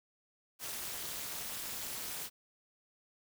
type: noise with amplitude modulation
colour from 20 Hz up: white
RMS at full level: -37 dBFS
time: 0.59-2.3 s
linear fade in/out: 50 ms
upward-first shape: sine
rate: 271 Hz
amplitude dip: 95%
effects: none